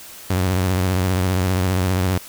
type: tone with vibrato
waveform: sawtooth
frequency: 92.5 Hz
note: F#2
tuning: in tune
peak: -13 dBFS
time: 0.3-2.18 s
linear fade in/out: 5 ms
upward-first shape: triangle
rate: 15 Hz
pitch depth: 100 cents each way
effects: white hiss -39 dBFS RMS until 2.28 s